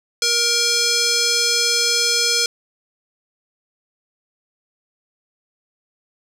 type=tone with band-pass filter; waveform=square; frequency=471.5 Hz; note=A#4; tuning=20 cents sharp; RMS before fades=-18 dBFS; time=0.22-2.46 s; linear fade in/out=2 ms; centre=5300 Hz; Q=2.2; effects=none

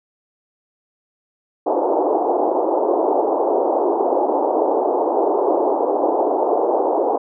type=band-pass noise; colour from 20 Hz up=pink; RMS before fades=-18 dBFS; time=1.66-7.18 s; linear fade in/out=10 ms; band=320 to 910 Hz; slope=48 dB/octave; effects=none

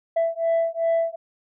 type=beating tone pair; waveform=sine; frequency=662 / 664.6 Hz; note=E5 / E5; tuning=+7 / +14 cents; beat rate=2.6 Hz; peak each=-21 dBFS; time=0.16-1.16 s; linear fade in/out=10 ms; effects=tanh soft clip ceiling -16 dBFS

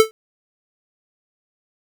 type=tone with exponential decay; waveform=square; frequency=440 Hz; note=A4; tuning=in tune; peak=-6 dBFS; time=0-0.11 s; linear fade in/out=0 ms; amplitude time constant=23 ms; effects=none

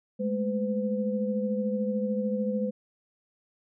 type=tone cluster; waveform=sine; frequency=207.3 / 220.8 / 507 Hz; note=G#3 / A3 / B4; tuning=-3 / +6 / +45 cents; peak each=-28 / -35 / -30 dBFS; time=0.19-2.71 s; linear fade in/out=20 ms; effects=none

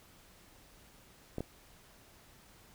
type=clicks; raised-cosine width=2 ms; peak=-23 dBFS; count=2; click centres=1.383 / 1.406 s; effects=pink hiss -60 dBFS RMS until 2.74 s

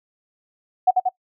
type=tone with echo; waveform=sine; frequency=740 Hz; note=F#5; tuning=in tune; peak=-10 dBFS; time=0.87-0.91 s; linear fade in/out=10 ms; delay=91 ms; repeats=2; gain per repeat=-3 dB; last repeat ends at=1.092 s; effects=noise-tail reverb RT60 0.1 s tail -22 dB re dry

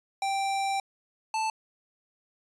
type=tone pair in turn; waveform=square; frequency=784 / 880 Hz; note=G5 / A5; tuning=0 / 0 cents; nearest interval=major second; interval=200 cents; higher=second; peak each=-27 dBFS; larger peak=neither; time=0.22-0.8 / 1.34-1.5 s; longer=first; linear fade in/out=2 ms; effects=resampled to 22050 Hz

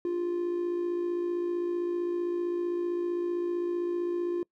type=tone with amplitude modulation; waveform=triangle; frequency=349.2 Hz; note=F4; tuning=in tune; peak=-22 dBFS; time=0.05-4.43 s; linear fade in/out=2 ms; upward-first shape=sine; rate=55.5 Hz; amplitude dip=55%; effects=noise-tail reverb RT60 0.1 s tail -25 dB re dry + tanh soft clip ceiling -21 dBFS

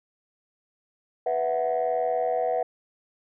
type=chord; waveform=sine; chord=B suspended fourth; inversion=none; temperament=equal; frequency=493.9 / 659.3 / 740 Hz; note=B4 / E5 / F#5; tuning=0 / 0 / 0 cents; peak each=-26 dBFS; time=1.26-2.63 s; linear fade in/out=5 ms; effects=tanh soft clip ceiling -17 dBFS

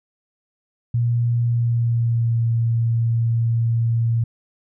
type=tone with pitch glide; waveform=sine; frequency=118.7 to 115.65 Hz; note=A#2 to A#2; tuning=+32 to -13 cents; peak=-16 dBFS; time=0.94-4.24 s; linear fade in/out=5 ms; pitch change=-45 cents; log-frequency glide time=1.43-2.44 s; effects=none

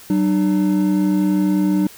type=tone pair together; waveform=triangle; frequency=190 / 301.6 Hz; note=F#3 / D4; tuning=+46 / +46 cents; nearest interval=minor sixth; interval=800 cents; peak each=-15 dBFS; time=0.1-1.87 s; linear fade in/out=2 ms; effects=white hiss -42 dBFS RMS until 1.97 s

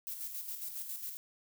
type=noise with tremolo; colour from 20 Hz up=violet; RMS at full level=-40 dBFS; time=0.07-1.17 s; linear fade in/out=0 ms; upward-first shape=square; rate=7.3 Hz; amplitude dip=45%; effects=none

